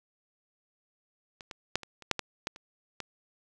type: clicks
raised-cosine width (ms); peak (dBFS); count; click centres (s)
0.2; -27 / -23 / -9 / -25 / -30 / -7 / -14 / -14 / -29 / -19; 10; 1.408 / 1.512 / 1.756 / 1.833 / 2.023 / 2.113 / 2.193 / 2.471 / 2.561 / 3.003
effects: none